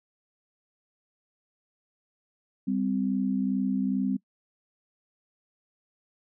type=tone pair together; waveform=sine; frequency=196.63 / 259 Hz; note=G3 / C4; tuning=+6 / -17 cents; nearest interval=perfect fourth; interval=477 cents; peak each=-27 dBFS; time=2.67-4.17 s; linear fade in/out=10 ms; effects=noise-tail reverb RT60 0.1 s tail -22 dB re dry